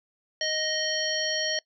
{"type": "harmonic tone", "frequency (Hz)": 622.3, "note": "D#5", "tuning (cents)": 0, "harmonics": [1, 3, 5, 7, 9], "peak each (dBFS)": [-32, -32, -32, -32, -32], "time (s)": [0.41, 1.59], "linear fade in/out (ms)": 2, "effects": ["noise-tail reverb RT60 0.1 s tail -23 dB re dry"]}